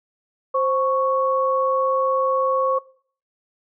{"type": "tone pair together", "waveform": "sine", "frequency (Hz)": [525.1, 1108.7], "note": ["C5", "C#6"], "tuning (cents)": [6, 0], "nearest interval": "octave + minor second", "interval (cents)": 1294, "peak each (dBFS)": -20, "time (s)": [0.54, 2.79], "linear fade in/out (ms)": 10, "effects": ["noise-tail reverb RT60 0.5 s tail -21 dB re dry"]}